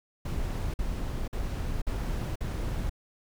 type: noise bursts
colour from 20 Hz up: brown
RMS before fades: -31 dBFS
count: 5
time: 0.25-2.896 s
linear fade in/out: 5 ms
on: 490 ms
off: 49 ms
effects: none